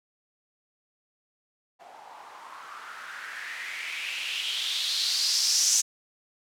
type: noise with low-pass filter sweep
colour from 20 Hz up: violet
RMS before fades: -30 dBFS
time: 1.79-5.82 s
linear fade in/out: 20 ms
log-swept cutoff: 730 to 6400 Hz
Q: 4.2
effects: none